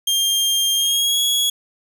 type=tone with pitch glide; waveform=sawtooth; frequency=3201 to 3343 Hz; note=G7 to G#7; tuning=+36 to +11 cents; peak=-13 dBFS; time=0.07-1.5 s; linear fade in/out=5 ms; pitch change=+75 cents; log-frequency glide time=0.75-1.2 s; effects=none